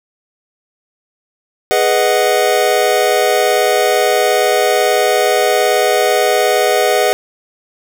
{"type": "chord", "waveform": "square", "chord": "G# minor seventh", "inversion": "none", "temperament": "equal", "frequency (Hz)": [415.3, 493.9, 622.3, 740], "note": ["G#4", "B4", "D#5", "F#5"], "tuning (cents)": [0, 0, 0, 0], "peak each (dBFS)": -17, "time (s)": [1.71, 7.13], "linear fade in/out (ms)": 0, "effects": []}